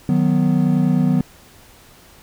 triangle chord, B major, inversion first, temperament equal, 155.56 / 185 / 246.9 Hz, D#3 / F#3 / B3, 0 / 0 / 0 cents, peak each -16 dBFS, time 0.09-1.21 s, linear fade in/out 2 ms, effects pink hiss -47 dBFS RMS until 2.22 s

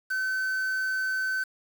triangle tone with quantisation, 1527 Hz, G6, 46 cents flat, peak -24 dBFS, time 0.1-1.44 s, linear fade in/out 10 ms, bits 7, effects none

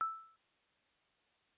sine tone with exponential decay, 1319 Hz, E6, 1 cent sharp, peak -29 dBFS, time 0.01-0.36 s, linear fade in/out 0 ms, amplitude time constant 76 ms, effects white hiss -74 dBFS RMS until 1.57 s + resampled to 8000 Hz

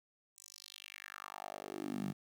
10% pulse tone with high-pass filter sweep, 50 Hz, G1, 35 cents sharp, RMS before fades -45 dBFS, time 0.36-2.13 s, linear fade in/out 20 ms, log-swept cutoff 8200 to 160 Hz, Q 3.5, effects 11-bit

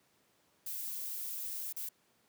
violet noise with dropouts, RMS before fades -40 dBFS, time 0.66-1.89 s, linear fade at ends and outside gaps 5 ms, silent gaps 1.727-1.764 s, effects pink hiss -71 dBFS RMS until 2.28 s + high-pass 150 Hz 12 dB/octave

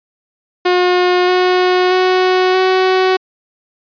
sawtooth tone with pitch steps, 360 / 364.6 / 369.3 / 374 Hz, F#4 / F#4 / F#4 / F#4, -47 / -25 / -3 / +19 cents, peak -6 dBFS, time 0.65-3.17 s, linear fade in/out 10 ms, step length 630 ms, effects resampled to 11025 Hz

